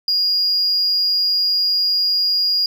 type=tone; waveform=sine; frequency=4855 Hz; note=D#8; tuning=43 cents flat; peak=-13 dBFS; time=0.08-2.66 s; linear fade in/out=2 ms; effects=tanh soft clip ceiling -12 dBFS + 9-bit